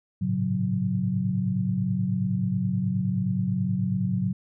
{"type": "tone cluster", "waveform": "sine", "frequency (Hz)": [104.9, 114.3, 137.2, 184.3], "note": ["G#2", "A#2", "C#3", "F#3"], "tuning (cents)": [18, -34, -17, -7], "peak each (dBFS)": [-32, -30, -30, -25], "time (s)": [0.21, 4.33], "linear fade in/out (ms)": 10, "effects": []}